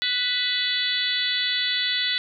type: harmonic tone with a mistuned harmonic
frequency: 493.9 Hz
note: B4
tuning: in tune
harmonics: 3 / 4 / 5 / 6 / 7 / 8 / 9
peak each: -33 / -28 / -37 / -33 / -26 / -27 / -33 dBFS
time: 0.02-2.18 s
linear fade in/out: 0 ms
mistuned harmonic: 5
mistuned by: +55 cents
effects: none